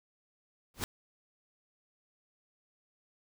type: noise with exponential growth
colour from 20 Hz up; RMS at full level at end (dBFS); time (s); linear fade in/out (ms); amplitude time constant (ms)
pink; -29; 0.74-0.84; 1; 21
effects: none